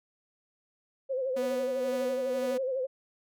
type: tone with vibrato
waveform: sine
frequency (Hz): 522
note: C5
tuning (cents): -4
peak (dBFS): -28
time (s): 1.09-2.87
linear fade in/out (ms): 20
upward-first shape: sine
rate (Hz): 12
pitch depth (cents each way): 72
type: tone with tremolo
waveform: sawtooth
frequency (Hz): 246.9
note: B3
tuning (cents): 0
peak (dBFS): -30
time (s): 1.36-2.58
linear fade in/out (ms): 10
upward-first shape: sine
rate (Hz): 2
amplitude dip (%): 50
effects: none